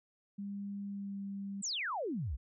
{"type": "tone with pitch glide", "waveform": "sine", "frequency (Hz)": [200.6, 198.07], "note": ["G3", "G3"], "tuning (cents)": [40, 18], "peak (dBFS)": -38, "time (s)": [0.38, 1.62], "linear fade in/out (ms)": 10, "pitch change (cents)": -22, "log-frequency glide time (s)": [0.85, 1.18]}
{"type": "exponential sweep", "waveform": "sine", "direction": "down", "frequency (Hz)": [8350, 53], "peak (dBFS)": -34, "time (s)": [1.62, 2.37], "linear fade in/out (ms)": 20}
{"effects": []}